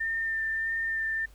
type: tone with vibrato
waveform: sine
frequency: 1800 Hz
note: A6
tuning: 39 cents sharp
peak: -27 dBFS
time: 0-1.26 s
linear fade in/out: 10 ms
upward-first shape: sine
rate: 1.6 Hz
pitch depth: 14 cents each way
effects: added 50 Hz sine -50 dBFS peak until 1.34 s + pink hiss -61 dBFS RMS until 1.34 s